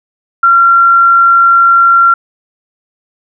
sine tone, 1372 Hz, F6, 31 cents flat, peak -3 dBFS, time 0.43-2.14 s, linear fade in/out 5 ms, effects none

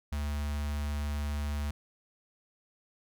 square tone with notch filter, 73.2 Hz, D2, 5 cents flat, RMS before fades -33 dBFS, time 0.12-1.71 s, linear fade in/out 5 ms, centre 410 Hz, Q 1, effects none

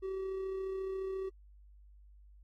triangle tone with amplitude modulation, 382.4 Hz, G4, 43 cents flat, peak -32 dBFS, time 0.02-1.3 s, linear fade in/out 20 ms, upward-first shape sine, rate 34.3 Hz, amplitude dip 30%, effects added 50 Hz sine -55 dBFS peak until 2.43 s + AAC 48 kbps

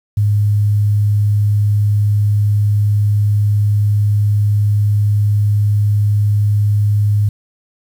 sine tone, 103.7 Hz, G#2, 2 cents flat, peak -10 dBFS, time 0.17-7.29 s, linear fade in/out 5 ms, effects 7-bit

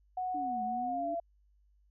sine tone with pitch glide, 737 to 679.7 Hz, F#5 to F5, -7 to -47 cents, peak -32 dBFS, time 0.17-1.2 s, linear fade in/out 5 ms, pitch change -140 cents, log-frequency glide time 0.83-1.08 s
sine linear two-way sweep, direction down then up, 302.7 to 212.8 to 302.7 Hz, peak -39 dBFS, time 0.34-1.15 s, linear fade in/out 10 ms, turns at 0.63 s
effects added 50 Hz sine -64 dBFS peak until 1.9 s

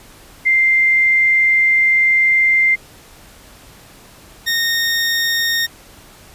sine / 20% pulse tone pair in turn, 2093 / 1847.1 Hz, C7 / A#6, 0 / -16 cents, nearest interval major second, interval 216 cents, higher first, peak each -10 dBFS, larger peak neither, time 0.45-2.76 / 4.46-5.67 s, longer first, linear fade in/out 20 ms, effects pink hiss -43 dBFS RMS until 6.34 s + resampled to 32000 Hz

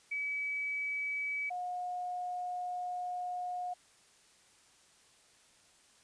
sine tone pair in turn, 2286 / 720 Hz, D7 / F#5, -47 / -47 cents, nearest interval octave + minor sixth, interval 2000 cents, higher first, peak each -33 / -35 dBFS, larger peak first, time 0.11-1.5 / 1.5-3.74 s, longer second, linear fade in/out 10 ms, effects white hiss -64 dBFS RMS until 6.03 s + resampled to 22050 Hz

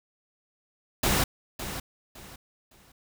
pink noise with echo, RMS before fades -24 dBFS, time 1.03-1.24 s, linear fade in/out 5 ms, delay 560 ms, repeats 3, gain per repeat -11 dB, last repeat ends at 2.92 s, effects none

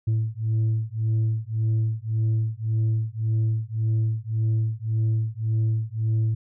sine beating tone pair, 110 / 111.8 Hz, A2 / A2, 0 / +28 cents, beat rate 1.8 Hz, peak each -22 dBFS, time 0.07-6.35 s, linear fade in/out 10 ms, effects tanh soft clip ceiling -18 dBFS

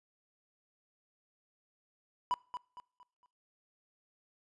triangle tone with echo, 987.8 Hz, B5, in tune, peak -26 dBFS, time 2.31-2.34 s, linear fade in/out 0 ms, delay 230 ms, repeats 4, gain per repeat -9 dB, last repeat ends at 3.26 s, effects noise-tail reverb RT60 0.5 s tail -25 dB re dry + resampled to 24000 Hz

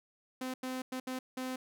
sawtooth tone bursts at uneven times, 257.1 Hz, C4, 30 cents flat, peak -32 dBFS, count 5, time 0.41-0.54 / 0.63-0.82 / 0.92-1 / 1.07-1.19 / 1.37-1.56 s, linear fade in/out 5 ms, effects none

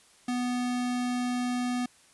square tone, 246.9 Hz, B3, in tune, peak -28 dBFS, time 0.28-1.86 s, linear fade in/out 5 ms, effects white hiss -59 dBFS RMS until 2.13 s + resampled to 24000 Hz

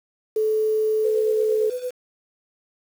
sine tone, 433.7 Hz, A4, 25 cents flat, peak -18 dBFS, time 0.36-1.7 s, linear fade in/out 5 ms
sine tone with tremolo, 499.3 Hz, B4, 19 cents sharp, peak -23 dBFS, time 1.04-1.91 s, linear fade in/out 10 ms, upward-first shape sine, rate 8.8 Hz, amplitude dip 75%
effects 7-bit

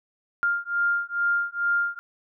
sine beating tone pair, 1400 / 1402.3 Hz, F6 / F6, +4 / +7 cents, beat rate 2.3 Hz, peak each -25 dBFS, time 0.43-1.99 s, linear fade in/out 0 ms, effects none

